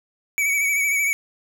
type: tone with vibrato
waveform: square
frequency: 2269 Hz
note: C#7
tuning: 40 cents sharp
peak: -19 dBFS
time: 0.38-1.13 s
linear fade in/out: 0 ms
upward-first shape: sine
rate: 13 Hz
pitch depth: 42 cents each way
effects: none